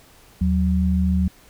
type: tone pair together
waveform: sine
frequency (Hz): 77.78 / 185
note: D#2 / F#3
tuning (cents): 0 / 0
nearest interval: octave + minor third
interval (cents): 1500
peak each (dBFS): -19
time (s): 0.41-1.28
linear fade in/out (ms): 5
effects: pink hiss -51 dBFS RMS until 1.49 s